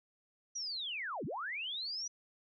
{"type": "linear two-way sweep", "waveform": "sine", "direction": "down then up", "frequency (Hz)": [5920, 114.1, 5920], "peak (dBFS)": -37, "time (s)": [0.55, 2.08], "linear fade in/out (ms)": 10, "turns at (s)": 1.25, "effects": []}